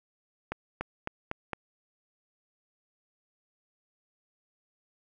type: accelerating click train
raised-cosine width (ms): 0.5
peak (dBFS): -17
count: 5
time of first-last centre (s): 0.52-1.533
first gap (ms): 290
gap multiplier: 0.91
effects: none